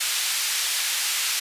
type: band-pass noise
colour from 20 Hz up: pink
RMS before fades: -25 dBFS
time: 0-1.4 s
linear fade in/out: 10 ms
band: 2400 to 13000 Hz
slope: 12 dB/octave
effects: resampled to 32000 Hz